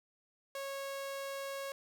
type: tone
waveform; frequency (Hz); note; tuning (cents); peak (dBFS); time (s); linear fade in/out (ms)
sawtooth; 550; C#5; -14; -35; 0.55-1.72; 2
effects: none